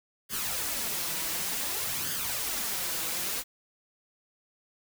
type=noise with flanger; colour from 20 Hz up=white; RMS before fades=-32 dBFS; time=0.29-3.44 s; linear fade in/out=50 ms; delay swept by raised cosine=0.61 to 6.21 ms; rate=0.55 Hz; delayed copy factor=+0.55; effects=none